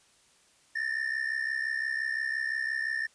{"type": "ring-modulated tone", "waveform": "triangle", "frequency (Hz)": 1794, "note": "A6", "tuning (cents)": 33, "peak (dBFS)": -24, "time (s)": [0.75, 3.07], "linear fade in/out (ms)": 10, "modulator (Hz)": 32.9, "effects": ["white hiss -63 dBFS RMS until 3.14 s", "resampled to 22050 Hz"]}